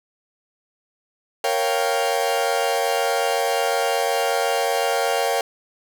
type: chord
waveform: 40% pulse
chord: G half-diminished seventh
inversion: first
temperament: equal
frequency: 466.2 / 554.4 / 698.5 / 784 Hz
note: Bb4 / Db5 / F5 / G5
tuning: 0 / 0 / 0 / 0 cents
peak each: -24 dBFS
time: 1.44-5.41 s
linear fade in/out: 2 ms
effects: none